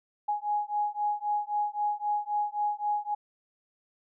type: beating tone pair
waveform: sine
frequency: 830.6 / 834.4 Hz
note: G#5 / G#5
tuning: 0 / +8 cents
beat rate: 3.8 Hz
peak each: -30 dBFS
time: 0.28-3.15 s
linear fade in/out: 10 ms
effects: none